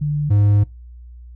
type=tone pair in turn; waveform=sine / triangle; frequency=147.9 / 102.69 Hz; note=D3 / G#2; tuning=+13 / -19 cents; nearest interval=tritone; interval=632 cents; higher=first; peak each=-17 / -9 dBFS; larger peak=second; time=0.01-0.3 / 0.3-0.64 s; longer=second; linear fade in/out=10 ms; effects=noise-tail reverb RT60 0.2 s tail -22 dB re dry + added 60 Hz sine -36 dBFS peak until 1.35 s